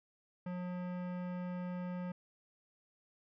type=tone with hard clipping; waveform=sine; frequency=179.6 Hz; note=F3; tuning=49 cents sharp; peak=-40 dBFS; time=0.46-2.12 s; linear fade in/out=5 ms; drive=17 dB; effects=resampled to 11025 Hz